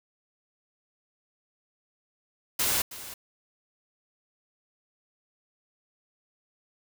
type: noise with echo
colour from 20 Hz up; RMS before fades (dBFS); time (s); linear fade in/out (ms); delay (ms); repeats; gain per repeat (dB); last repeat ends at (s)
white; -26; 2.59-2.82; 5; 320; 1; -15; 3.14
effects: none